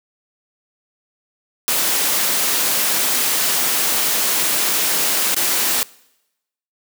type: noise with dropouts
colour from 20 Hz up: white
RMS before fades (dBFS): -18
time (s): 1.68-5.83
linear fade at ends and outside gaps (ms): 0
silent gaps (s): 5.345-5.365
effects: noise-tail reverb RT60 0.9 s tail -23 dB re dry + high-pass 200 Hz 12 dB/octave